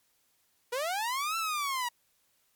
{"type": "linear two-way sweep", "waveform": "sawtooth", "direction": "up then down", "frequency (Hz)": [466.2, 1351, 947], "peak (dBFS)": -26, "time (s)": [0.72, 1.89], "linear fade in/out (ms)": 10, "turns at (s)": 1.37, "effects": ["white hiss -71 dBFS RMS until 2.55 s", "MP3 96 kbps"]}